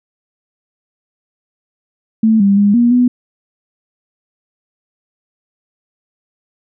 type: tone with pitch steps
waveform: sine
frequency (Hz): 221.1 / 198.8 / 203.4 / 238.5 / 246.9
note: A3 / G3 / G#3 / A#3 / B3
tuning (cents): +9 / +25 / -36 / +40 / 0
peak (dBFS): -7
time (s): 2.23-3.08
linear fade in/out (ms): 5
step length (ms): 170
effects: none